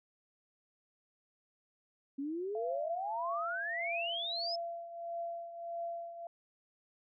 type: exponential sweep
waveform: sine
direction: up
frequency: 268.4 to 5274 Hz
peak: -35 dBFS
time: 2.18-4.56 s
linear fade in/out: 10 ms
type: tone with tremolo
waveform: sine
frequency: 681 Hz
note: F5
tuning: 44 cents flat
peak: -35 dBFS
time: 2.55-6.27 s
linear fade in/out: 2 ms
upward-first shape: triangle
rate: 1.6 Hz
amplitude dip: 70%
effects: none